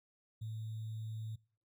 sine tone with sample-and-hold, 110 Hz, A2, in tune, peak -39 dBFS, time 0.41-1.36 s, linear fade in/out 10 ms, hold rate 3675 Hz, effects noise-tail reverb RT60 0.5 s tail -25 dB re dry

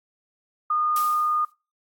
sine tone, 1223 Hz, D#6, 30 cents flat, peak -20 dBFS, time 0.7-1.45 s, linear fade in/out 5 ms
blue noise with exponential decay, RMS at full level -29 dBFS, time 0.96-1.52 s, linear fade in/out 2 ms, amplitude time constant 120 ms
effects noise-tail reverb RT60 0.3 s tail -22 dB re dry + AAC 64 kbps

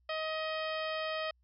harmonic tone, 630 Hz, D#5, 21 cents sharp, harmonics 1 / 2 / 3 / 4 / 5 / 6 / 7 / 8, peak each -36 / -40 / -42 / -44 / -44 / -52 / -52 / -50 dBFS, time 0.09-1.31 s, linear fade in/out 5 ms, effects added 61 Hz sine -67 dBFS peak until 1.43 s

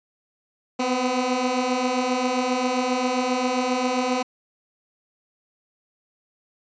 15% pulse beating tone pair, 246.9 / 254.4 Hz, B3 / C4, 0 / -48 cents, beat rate 7.5 Hz, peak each -21 / -16 dBFS, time 0.79-4.23 s, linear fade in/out 10 ms, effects resampled to 16000 Hz

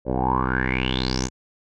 10% pulse tone with low-pass filter sweep, 64 Hz, C2, 38 cents flat, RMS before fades -23 dBFS, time 0.05-1.3 s, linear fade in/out 50 ms, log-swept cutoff 550 to 7000 Hz, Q 9.5, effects none

